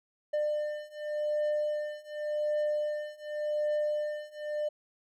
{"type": "beating tone pair", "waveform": "triangle", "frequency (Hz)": [599, 599.88], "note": ["D5", "D5"], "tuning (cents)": [34, 37], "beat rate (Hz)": 0.88, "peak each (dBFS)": [-31, -30], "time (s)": [0.33, 4.69], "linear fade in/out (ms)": 10, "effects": []}